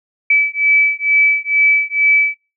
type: beating tone pair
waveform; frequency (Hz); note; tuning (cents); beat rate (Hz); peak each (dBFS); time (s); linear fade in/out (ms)
sine; 2300 / 2302.2; D7 / D7; -37 / -35; 2.2; -14; 0.3-2.35; 5
effects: noise-tail reverb RT60 0.3 s tail -23 dB re dry